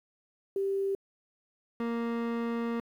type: tone pair in turn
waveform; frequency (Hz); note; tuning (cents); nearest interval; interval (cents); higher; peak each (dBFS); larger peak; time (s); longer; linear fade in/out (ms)
sine / 30% pulse; 392 / 233.1; G4 / A#3; 0 / 0; major sixth; 900; first; -27; neither; 0.56-0.95 / 1.8-2.8; second; 2
effects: low-pass 2000 Hz 12 dB/octave + 10-bit